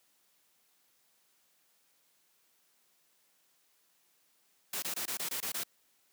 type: noise bursts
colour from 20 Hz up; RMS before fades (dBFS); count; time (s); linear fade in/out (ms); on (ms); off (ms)
white; -36; 8; 4.73-5.636; 5; 94; 22
effects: white hiss -71 dBFS RMS until 6.12 s + high-pass 150 Hz 12 dB/octave